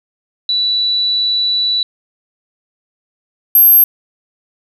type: tone pair in turn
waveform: sine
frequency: 3951 / 12486 Hz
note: B7 / G9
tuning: 0 / -8 cents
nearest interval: octave + minor sixth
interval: 1992 cents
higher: second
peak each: -12 / -4 dBFS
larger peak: second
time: 0.49-1.83 / 3.55-3.84 s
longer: first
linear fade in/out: 2 ms
effects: none